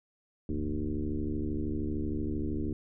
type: tone with frequency modulation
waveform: sine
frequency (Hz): 158.4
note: D#3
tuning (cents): +31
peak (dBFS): -29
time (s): 0.49-2.73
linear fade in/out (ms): 2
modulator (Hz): 73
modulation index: 2.8
effects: none